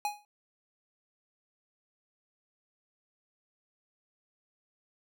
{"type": "tone with exponential decay", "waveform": "square", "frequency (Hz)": 830.6, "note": "G#5", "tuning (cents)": 0, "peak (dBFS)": -27, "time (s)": [0.05, 0.25], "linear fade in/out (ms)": 1, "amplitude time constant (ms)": 42, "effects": []}